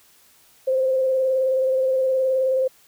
sine tone with vibrato, 523.3 Hz, C5, in tune, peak -17 dBFS, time 0.67-2.68 s, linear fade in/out 10 ms, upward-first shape square, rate 19 Hz, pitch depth 19 cents each way, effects white hiss -55 dBFS RMS until 2.87 s

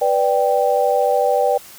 sine chord, G major, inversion first, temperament equal, 493.9 / 587.3 / 784 Hz, B4 / D5 / G5, 0 / 0 / 0 cents, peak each -18 dBFS, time 0.01-1.58 s, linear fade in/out 10 ms, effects white hiss -41 dBFS RMS until 1.78 s

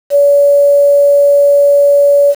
sine tone with quantisation, 570 Hz, C#5, 48 cents sharp, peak -4 dBFS, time 0.1-2.35 s, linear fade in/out 50 ms, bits 5, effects none

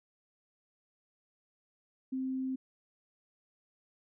sine tone, 261.6 Hz, C4, in tune, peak -32 dBFS, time 2.12-2.56 s, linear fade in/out 10 ms, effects none

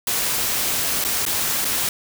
white noise with dropouts, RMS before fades -22 dBFS, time 0.07-1.89 s, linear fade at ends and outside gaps 2 ms, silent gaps 1.041-1.048 / 1.253-1.263 / 1.647-1.651 s, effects none

